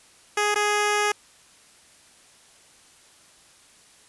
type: tone with dropouts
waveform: 10% pulse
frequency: 416.1 Hz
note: G#4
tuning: 3 cents sharp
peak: -12 dBFS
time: 0.37-1.12 s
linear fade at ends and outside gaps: 5 ms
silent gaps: 0.545-0.557 s
effects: white hiss -54 dBFS RMS until 4.08 s + resampled to 24000 Hz